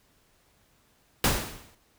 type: noise with exponential decay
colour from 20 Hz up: pink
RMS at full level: -20 dBFS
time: 1.24-1.75 s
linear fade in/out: 2 ms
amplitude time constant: 110 ms
effects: pink hiss -65 dBFS RMS until 1.98 s